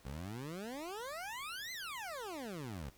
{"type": "exponential two-way sweep", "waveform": "20% pulse", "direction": "up then down", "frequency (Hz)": [61.7, 2097, 61.7], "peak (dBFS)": -37, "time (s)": [0.05, 2.9], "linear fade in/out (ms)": 5, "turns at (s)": 1.72, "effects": ["pink hiss -64 dBFS RMS until 2.97 s"]}